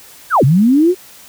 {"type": "linear two-way sweep", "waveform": "sine", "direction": "down then up", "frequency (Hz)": [1677, 122, 379.3], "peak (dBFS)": -7, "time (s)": [0.3, 0.95], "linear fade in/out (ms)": 50, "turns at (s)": 0.44, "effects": ["white hiss -40 dBFS RMS until 1.28 s"]}